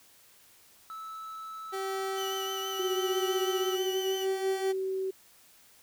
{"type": "tone", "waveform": "triangle", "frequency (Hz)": 1307, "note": "E6", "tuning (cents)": -15, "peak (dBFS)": -37, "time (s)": [0.9, 3.75], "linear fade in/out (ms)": 0}
{"type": "tone with tremolo", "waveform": "30% pulse", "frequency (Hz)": 385.8, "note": "G4", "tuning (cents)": -28, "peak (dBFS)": -29, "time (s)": [1.72, 4.73], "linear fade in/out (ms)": 20, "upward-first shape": "sine", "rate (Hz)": 0.77, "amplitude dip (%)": 40}
{"type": "tone with vibrato", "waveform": "35% pulse", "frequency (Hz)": 2998, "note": "F#7", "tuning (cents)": 22, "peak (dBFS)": -34, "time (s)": [2.15, 4.27], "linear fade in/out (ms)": 50, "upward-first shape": "sine", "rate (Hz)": 6.1, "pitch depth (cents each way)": 35}
{"type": "tone with pitch glide", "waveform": "sine", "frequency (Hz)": [370, 380.8], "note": ["F#4", "F#4"], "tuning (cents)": [0, 50], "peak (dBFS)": -29, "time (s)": [2.79, 5.11], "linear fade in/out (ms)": 10, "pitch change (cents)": 50, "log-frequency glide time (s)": [3.78, 4.13]}
{"effects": ["white hiss -59 dBFS RMS until 5.82 s"]}